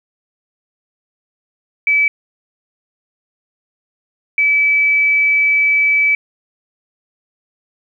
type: tone bursts at uneven times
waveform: sine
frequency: 2300 Hz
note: D7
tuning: 37 cents flat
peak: -10 dBFS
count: 2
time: 1.87-2.08 / 4.38-6.15 s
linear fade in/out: 2 ms
effects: 8-bit